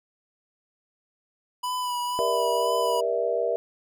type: tone with vibrato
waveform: square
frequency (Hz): 987.8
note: B5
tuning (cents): 0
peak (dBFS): -27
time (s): 1.63-3.01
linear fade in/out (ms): 10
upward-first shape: sine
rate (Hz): 2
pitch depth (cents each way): 26
type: chord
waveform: sine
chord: E half-diminished seventh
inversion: first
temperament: just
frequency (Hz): 395.6 / 474.7 / 593.3 / 659.3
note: G4 / Bb4 / D5 / E5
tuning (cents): +16 / +31 / +18 / 0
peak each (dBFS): -32 / -26 / -30 / -27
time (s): 2.19-3.56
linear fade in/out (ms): 0
effects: none